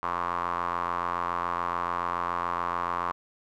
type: tone with band-pass filter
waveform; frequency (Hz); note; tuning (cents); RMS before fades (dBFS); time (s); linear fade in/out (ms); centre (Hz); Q
square; 43.51; F1; -6; -30; 0.03-3.12; 0; 1100; 5.7
effects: none